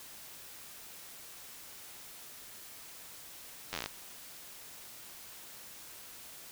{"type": "slowing click train", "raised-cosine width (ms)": 0.2, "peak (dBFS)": -18, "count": 10, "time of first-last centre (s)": [3.73, 3.86], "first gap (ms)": 10, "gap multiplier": 1.09, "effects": ["white hiss -50 dBFS RMS until 6.51 s"]}